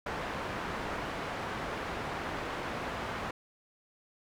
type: low-pass noise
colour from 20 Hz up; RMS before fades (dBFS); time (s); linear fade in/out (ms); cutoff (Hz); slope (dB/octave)
white; -37; 0.06-3.31; 5; 1400; 12
effects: none